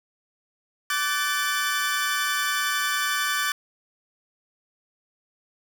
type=tone cluster; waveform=sawtooth; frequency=1165 / 1511 / 1753 Hz; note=D6 / F#6 / A6; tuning=-14 / +36 / -7 cents; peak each=-24 dBFS; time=0.9-3.52 s; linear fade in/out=2 ms; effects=none